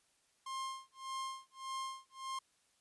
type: tone with tremolo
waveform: 45% pulse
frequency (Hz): 1061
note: C6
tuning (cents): +24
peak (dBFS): -38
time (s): 0.46-2.39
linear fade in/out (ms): 5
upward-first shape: sine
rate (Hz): 1.7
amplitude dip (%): 100
effects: white hiss -74 dBFS RMS until 2.8 s + resampled to 24000 Hz